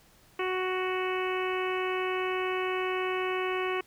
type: harmonic tone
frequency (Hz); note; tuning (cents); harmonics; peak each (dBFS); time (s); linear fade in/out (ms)
370.8; F#4; +4; 1 / 2 / 3 / 4 / 5 / 6 / 7 / 8; -30 / -38 / -35 / -41 / -40 / -39 / -39 / -43; 0.39-3.81; 5
effects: pink hiss -60 dBFS RMS until 3.86 s